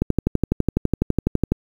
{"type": "click train", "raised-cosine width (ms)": 3, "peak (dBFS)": -4, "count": 19, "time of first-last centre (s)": [0.02, 1.52], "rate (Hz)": 12, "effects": ["7-bit"]}